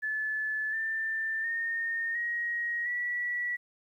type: tone with pitch steps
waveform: sine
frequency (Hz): 1732 / 1782.8 / 1835 / 1888.8 / 1944.1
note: A6 / A6 / A#6 / A#6 / B6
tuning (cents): -28 / +22 / -28 / +22 / -28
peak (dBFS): -29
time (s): 0.02-3.57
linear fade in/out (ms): 20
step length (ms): 710
effects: 11-bit